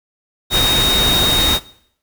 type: tone in noise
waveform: sine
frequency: 3729 Hz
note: A#7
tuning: in tune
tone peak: -13 dBFS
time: 0.5-1.6 s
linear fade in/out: 50 ms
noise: pink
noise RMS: -18 dBFS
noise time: 0.5-1.6 s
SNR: +2 dB
effects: noise-tail reverb RT60 0.7 s tail -20 dB re dry